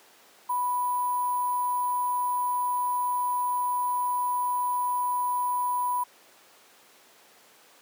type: tone with sample-and-hold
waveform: sine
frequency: 987.8 Hz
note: B5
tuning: in tune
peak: -24 dBFS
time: 0.49-6.04 s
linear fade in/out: 10 ms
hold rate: 11025 Hz
effects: pink hiss -55 dBFS RMS until 7.81 s + high-pass 400 Hz 12 dB/octave